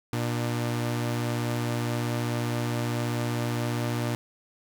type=tone pair together; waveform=sawtooth; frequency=118.86 / 299.5 Hz; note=A#2 / D4; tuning=+34 / +34 cents; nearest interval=octave + major third; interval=1600 cents; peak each=-23 / -30 dBFS; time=0.13-4.15 s; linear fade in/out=0 ms; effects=none